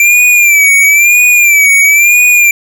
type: tone with vibrato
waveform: square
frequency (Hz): 2349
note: D7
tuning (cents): 0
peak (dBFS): -4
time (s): 0-2.51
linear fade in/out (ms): 2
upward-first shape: sine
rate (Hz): 1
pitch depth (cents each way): 84
effects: 7-bit